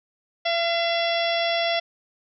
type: harmonic tone with a mistuned harmonic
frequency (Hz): 677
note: E5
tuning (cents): +46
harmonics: 1 / 2 / 3 / 4 / 5 / 6 / 7 / 8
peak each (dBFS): -23 / -35 / -29 / -32 / -28 / -39 / -36 / -35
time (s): 0.45-1.8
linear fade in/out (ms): 10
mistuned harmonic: 2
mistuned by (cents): +35
effects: none